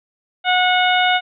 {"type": "harmonic tone", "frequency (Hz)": 730, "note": "F#5", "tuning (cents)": -24, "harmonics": [1, 2, 3, 4, 5], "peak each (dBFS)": [-16, -19, -21, -22, -23], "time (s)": [0.44, 1.21], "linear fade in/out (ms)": 50, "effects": []}